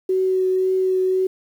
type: tone with vibrato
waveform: sine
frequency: 374.4 Hz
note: F#4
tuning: 20 cents sharp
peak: -16 dBFS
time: 0.09-1.27 s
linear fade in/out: 5 ms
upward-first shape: triangle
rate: 1.9 Hz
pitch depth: 9 cents each way
effects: 8-bit